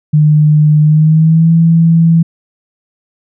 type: tone with pitch glide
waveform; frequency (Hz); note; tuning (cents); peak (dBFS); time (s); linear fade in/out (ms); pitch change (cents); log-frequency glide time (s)
sine; 151.5 to 165.21; D#3 to E3; -46 to +4; -4; 0.13-2.23; 10; +150; 0.82-1.52
effects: none